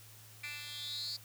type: tone with high-pass filter sweep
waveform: 10% pulse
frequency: 293.7 Hz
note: D4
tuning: in tune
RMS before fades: -42 dBFS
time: 0.43-1.17 s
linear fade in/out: 10 ms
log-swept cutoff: 2400 to 4700 Hz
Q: 9.8
effects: added 109 Hz sine -57 dBFS peak until 1.24 s + white hiss -57 dBFS RMS until 1.24 s